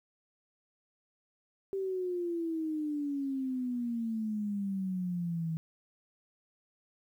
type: exponential sweep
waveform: sine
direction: down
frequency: 392 to 159.8 Hz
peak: -31 dBFS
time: 1.73-5.57 s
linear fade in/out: 0 ms
effects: 11-bit